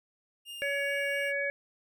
45% pulse tone with vibrato, 2814 Hz, F7, 12 cents sharp, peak -40 dBFS, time 0.45-1.33 s, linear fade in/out 50 ms, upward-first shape triangle, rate 4.4 Hz, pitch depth 9 cents each way
harmonic tone, 563 Hz, C#5, 27 cents sharp, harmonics 1 / 3 / 4, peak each -33 / -33 / -33 dBFS, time 0.62-1.5 s, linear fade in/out 0 ms
effects none

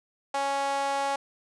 sawtooth tone with high-pass filter, 277.2 Hz, C#4, in tune, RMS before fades -28 dBFS, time 0.34-1.16 s, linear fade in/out 5 ms, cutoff 730 Hz, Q 5, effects resampled to 22050 Hz + 9-bit

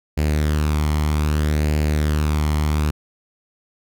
sawtooth tone with flanger, 75.6 Hz, D#2, 49 cents flat, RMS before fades -19 dBFS, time 0.17-2.91 s, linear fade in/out 10 ms, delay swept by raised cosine 0.42 to 0.95 ms, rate 0.63 Hz, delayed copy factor +0.5, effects none

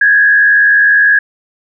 sine tone with frequency modulation, 1661.2 Hz, G#6, in tune, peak -5 dBFS, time 0.01-1.19 s, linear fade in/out 5 ms, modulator 79 Hz, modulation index 0.72, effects none

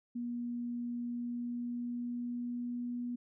sine tone with pitch glide, 240 to 242.8 Hz, B3 to B3, -49 to -29 cents, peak -35 dBFS, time 0.15-3.16 s, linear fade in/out 10 ms, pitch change +20 cents, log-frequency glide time 1.07-3.03 s, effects none

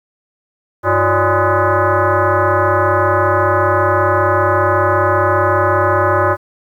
sine tone with frequency modulation, 329.1 Hz, E4, 3 cents flat, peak -10 dBFS, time 0.83-6.37 s, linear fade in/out 50 ms, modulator 231 Hz, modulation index 5.1, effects 8-bit

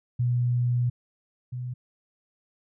sine tone pair in turn, 122.2 / 124.55 Hz, B2 / B2, -18 / +15 cents, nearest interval unison, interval 33 cents, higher second, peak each -21 / -30 dBFS, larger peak first, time 0.19-0.9 / 1.52-1.74 s, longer first, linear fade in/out 10 ms, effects none

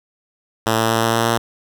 5% pulse tone with pitch steps, 111.6 / 112.44 / 113.29 / 114.14 / 115 / 115.87 Hz, A2 / A2 / A#2 / A#2 / A#2 / A#2, +25 / +38 / -49 / -36 / -23 / -10 cents, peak -4 dBFS, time 0.66-1.38 s, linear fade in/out 10 ms, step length 120 ms, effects none

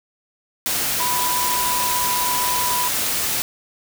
sine tone in noise, 987 Hz, B5, 1 cent flat, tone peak -22 dBFS, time 1-2.88 s, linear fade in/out 0 ms, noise white, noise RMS -22 dBFS, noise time 0.66-3.42 s, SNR -3 dB, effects none

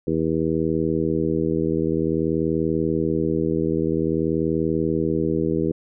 harmonic tone, 80.5 Hz, E2, 41 cents flat, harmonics 1 / 2 / 3 / 4 / 5 / 6, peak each -33 / -26 / -27 / -24 / -25 / -28 dBFS, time 0.07-5.72 s, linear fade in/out 5 ms, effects none

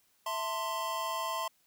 square chord, A minor, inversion second, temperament equal with one note detuned, 659.3 / 896.4 / 1046.5 Hz, E5 / A5 / C6, 0 / +32 / 0 cents, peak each -40 / -40 / -35 dBFS, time 0.26-1.48 s, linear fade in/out 5 ms, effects white hiss -70 dBFS RMS until 1.66 s

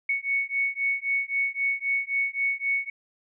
sine beating tone pair, 2217 / 2220.8 Hz, C#7 / C#7, 0 / +3 cents, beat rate 3.8 Hz, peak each -27 dBFS, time 0.09-2.9 s, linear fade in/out 5 ms, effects none

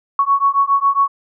sine beating tone pair, 1108.7 / 1116 Hz, C#6 / C#6, 0 / +11 cents, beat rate 7.3 Hz, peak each -15 / -15 dBFS, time 0.19-1.08 s, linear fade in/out 2 ms, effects none

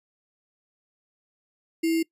sine tone with sample-and-hold, 327.4 Hz, E4, 12 cents flat, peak -20 dBFS, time 1.83-2.03 s, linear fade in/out 10 ms, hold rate 2450 Hz, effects noise-tail reverb RT60 0.1 s tail -22 dB re dry + resampled to 32000 Hz

